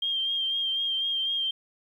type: tone with vibrato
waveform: sine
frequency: 3194 Hz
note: G7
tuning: 32 cents sharp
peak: -25 dBFS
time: 0.02-1.51 s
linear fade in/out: 5 ms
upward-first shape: sine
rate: 4 Hz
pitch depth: 30 cents each way
effects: 10-bit